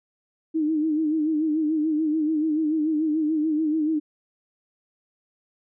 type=tone with vibrato; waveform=sine; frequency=310 Hz; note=D#4; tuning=6 cents flat; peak=-20 dBFS; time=0.54-4 s; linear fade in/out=20 ms; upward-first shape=sine; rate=6.9 Hz; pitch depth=67 cents each way; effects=none